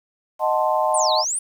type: chord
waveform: sine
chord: D# diminished seventh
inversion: none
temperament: equal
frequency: 622.3 / 740 / 880 / 1046.5 Hz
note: D#5 / F#5 / A5 / C6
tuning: 0 / 0 / 0 / 0 cents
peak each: -21 / -24 / -22 / -24 dBFS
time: 0.39-1.25 s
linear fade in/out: 50 ms
type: exponential two-way sweep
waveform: sine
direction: down then up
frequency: 9700 to 3695 to 9700 Hz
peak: -21 dBFS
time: 0.94-1.39 s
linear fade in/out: 5 ms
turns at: 1.13 s
effects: 8-bit